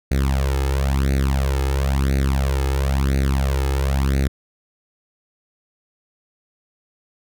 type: tone with flanger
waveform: sawtooth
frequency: 67.7 Hz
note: C#2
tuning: 40 cents flat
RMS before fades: -19 dBFS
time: 0.11-4.28 s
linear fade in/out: 5 ms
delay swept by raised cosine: 0.47 to 2.37 ms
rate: 0.98 Hz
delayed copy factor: +0.95
effects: none